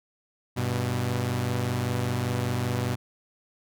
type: tone pair together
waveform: sawtooth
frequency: 98 / 123.12 Hz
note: G2 / B2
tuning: 0 / -5 cents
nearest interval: major third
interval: 395 cents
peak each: -26 / -23 dBFS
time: 0.56-2.96 s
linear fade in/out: 20 ms
effects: none